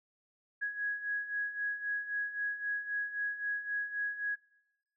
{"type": "beating tone pair", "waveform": "sine", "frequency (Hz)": [1661.2, 1665], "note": ["G#6", "G#6"], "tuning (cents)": [0, 4], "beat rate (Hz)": 3.8, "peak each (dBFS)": [-39, -34], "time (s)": [0.61, 4.36], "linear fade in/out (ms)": 20, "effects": ["noise-tail reverb RT60 1.0 s tail -23 dB re dry"]}